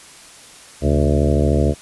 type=harmonic tone with a mistuned harmonic; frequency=73.42 Hz; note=D2; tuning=in tune; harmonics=1 / 2 / 3 / 4 / 5 / 6 / 7 / 8 / 9; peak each=-17 / -20 / -22 / -23 / -24 / -25 / -25 / -26 / -27 dBFS; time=0.81-1.75 s; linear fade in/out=50 ms; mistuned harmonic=2; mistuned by=-120 cents; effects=white hiss -42 dBFS RMS until 1.81 s + resampled to 24000 Hz